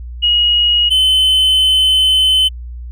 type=tone pair in turn; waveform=sine / triangle; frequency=2892 / 3050 Hz; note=F#7 / G7; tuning=-40 / -48 cents; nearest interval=minor second; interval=92 cents; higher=second; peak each=-9 / -7 dBFS; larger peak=second; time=0.22-0.9 / 0.9-2.49 s; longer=second; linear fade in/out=20 ms; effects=added 60 Hz sine -25 dBFS peak until 2.91 s